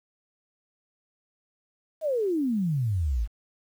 sine exponential sweep, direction down, 659.3 to 49 Hz, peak -23 dBFS, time 2.01-3.28 s, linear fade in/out 50 ms, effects 9-bit

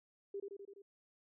sine tone with echo, 398.8 Hz, G4, 30 cents sharp, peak -39 dBFS, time 0.34-0.4 s, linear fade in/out 5 ms, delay 84 ms, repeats 5, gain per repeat -3 dB, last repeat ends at 0.82 s, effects none

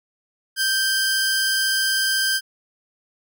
sawtooth tone pair together, 1568 / 4978 Hz, G6 / D#8, 0 / 0 cents, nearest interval octave + minor sixth, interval 2000 cents, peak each -17 / -20 dBFS, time 0.56-2.41 s, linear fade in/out 50 ms, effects none

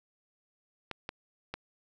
clicks, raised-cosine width 0.3 ms, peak -20 dBFS, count 3, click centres 0.913 / 1.091 / 1.54 s, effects none

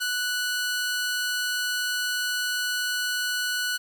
sawtooth tone pair together, 1480 / 4183 Hz, F#6 / C8, 0 / -1 cents, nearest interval octave + tritone, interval 1799 cents, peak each -22 / -32 dBFS, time 0-3.78 s, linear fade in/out 20 ms, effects 9-bit

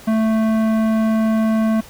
sine tone with tanh clipping, 220.8 Hz, A3, 6 cents sharp, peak -16 dBFS, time 0.07-1.81 s, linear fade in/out 10 ms, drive 15 dB, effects pink hiss -41 dBFS RMS until 1.89 s

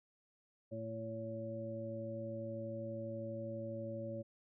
harmonic tone, 112.3 Hz, A2, 36 cents sharp, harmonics 1 / 2 / 3 / 5, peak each -46 / -47 / -49 / -43 dBFS, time 0.71-4.23 s, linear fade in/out 20 ms, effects none

